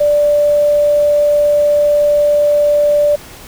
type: tone with quantisation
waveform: sine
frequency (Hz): 587.3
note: D5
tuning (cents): 0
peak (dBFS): -8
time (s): 0-3.16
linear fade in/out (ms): 10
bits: 6
effects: pink hiss -35 dBFS RMS until 3.47 s